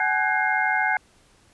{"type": "tone cluster", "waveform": "sine", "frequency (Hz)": [754, 847, 1500, 1637, 2125], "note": ["F#5", "G#5", "F#6", "G#6", "C7"], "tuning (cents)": [32, 34, 23, -25, 26], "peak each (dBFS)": -26, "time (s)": [0, 0.97], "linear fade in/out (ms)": 2, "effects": ["pink hiss -58 dBFS RMS until 1.53 s", "resampled to 24000 Hz"]}